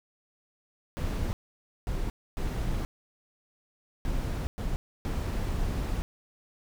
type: noise bursts at uneven times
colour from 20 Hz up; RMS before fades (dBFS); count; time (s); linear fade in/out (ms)
brown; -30; 6; 0.97-1.33 / 1.87-2.1 / 2.37-2.85 / 4.05-4.47 / 4.58-4.76 / 5.05-6.02; 0
effects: none